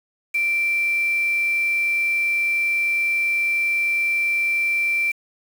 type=tone with quantisation; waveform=sine; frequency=2349 Hz; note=D7; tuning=in tune; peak=-18 dBFS; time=0.34-5.12 s; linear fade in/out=10 ms; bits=6; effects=none